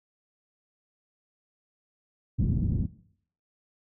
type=low-pass noise; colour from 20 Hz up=white; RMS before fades=-26 dBFS; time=2.38-2.87 s; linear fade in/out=20 ms; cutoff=200 Hz; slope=24 dB/octave; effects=noise-tail reverb RT60 0.6 s tail -17 dB re dry